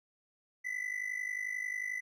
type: ring-modulated tone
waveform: triangle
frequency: 1998 Hz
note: B6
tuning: 20 cents sharp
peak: -30 dBFS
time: 0.64-2.01 s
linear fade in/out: 20 ms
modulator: 25.6 Hz
effects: none